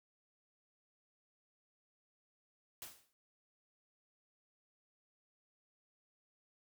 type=noise with exponential decay; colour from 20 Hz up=white; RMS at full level=-45 dBFS; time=2.82-3.13 s; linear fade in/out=0 ms; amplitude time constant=66 ms; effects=none